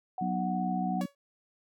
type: tone with vibrato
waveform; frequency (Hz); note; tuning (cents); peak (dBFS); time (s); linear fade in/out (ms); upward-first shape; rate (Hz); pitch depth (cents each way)
sine; 740; F#5; 0; -32; 0.18-1.01; 2; square; 14; 9
type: harmonic tone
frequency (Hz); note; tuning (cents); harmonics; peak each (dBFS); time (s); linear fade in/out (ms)
61.74; B1; 0; 3 / 4 / 5; -31 / -35 / -40; 0.21-1.06; 5
type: tone with exponential decay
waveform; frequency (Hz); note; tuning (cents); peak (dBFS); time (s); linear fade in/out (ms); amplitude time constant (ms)
sawtooth; 563; C#5; +27; -30; 1.01-1.15; 2; 29
effects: none